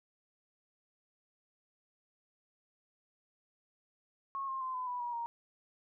sine tone with pitch steps, 1091 / 1063.6 / 1036.9 / 1010.9 / 985.5 / 960.8 / 936.7 Hz, C#6 / C6 / C6 / B5 / B5 / B5 / A#5, -28 / +28 / -16 / +40 / -4 / -48 / +8 cents, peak -35 dBFS, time 4.35-5.26 s, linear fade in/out 0 ms, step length 130 ms, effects none

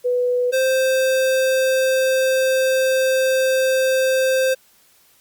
sine / square tone pair in turn, 493.9 / 523.3 Hz, B4 / C5, 0 / 0 cents, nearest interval minor second, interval 100 cents, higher second, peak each -16 dBFS, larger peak neither, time 0.04-0.52 / 0.52-4.55 s, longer second, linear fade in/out 20 ms, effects white hiss -55 dBFS RMS until 5.2 s + Opus 48 kbps

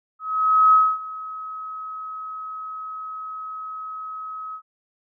sine tone with ADSR envelope, 1277 Hz, D#6, 45 cents sharp, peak -10 dBFS, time 0.19-4.62 s, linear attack 540 ms, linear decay 250 ms, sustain -20 dB, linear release 77 ms, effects none

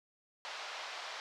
pink band-pass noise, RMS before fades -44 dBFS, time 0.45-1.2 s, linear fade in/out 0 ms, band 660 to 5300 Hz, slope 24 dB/octave, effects none

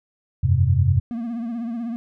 sine chord, F suspended second, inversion none, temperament equal, 87.31 / 98 / 130.81 Hz, F2 / G2 / C3, 0 / 0 / 0 cents, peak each -19 dBFS, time 0.43-1 s, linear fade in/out 10 ms
triangle tone with vibrato, 233.1 Hz, A#3, in tune, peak -23 dBFS, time 1.11-1.96 s, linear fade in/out 0 ms, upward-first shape triangle, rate 16 Hz, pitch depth 85 cents each way
effects none

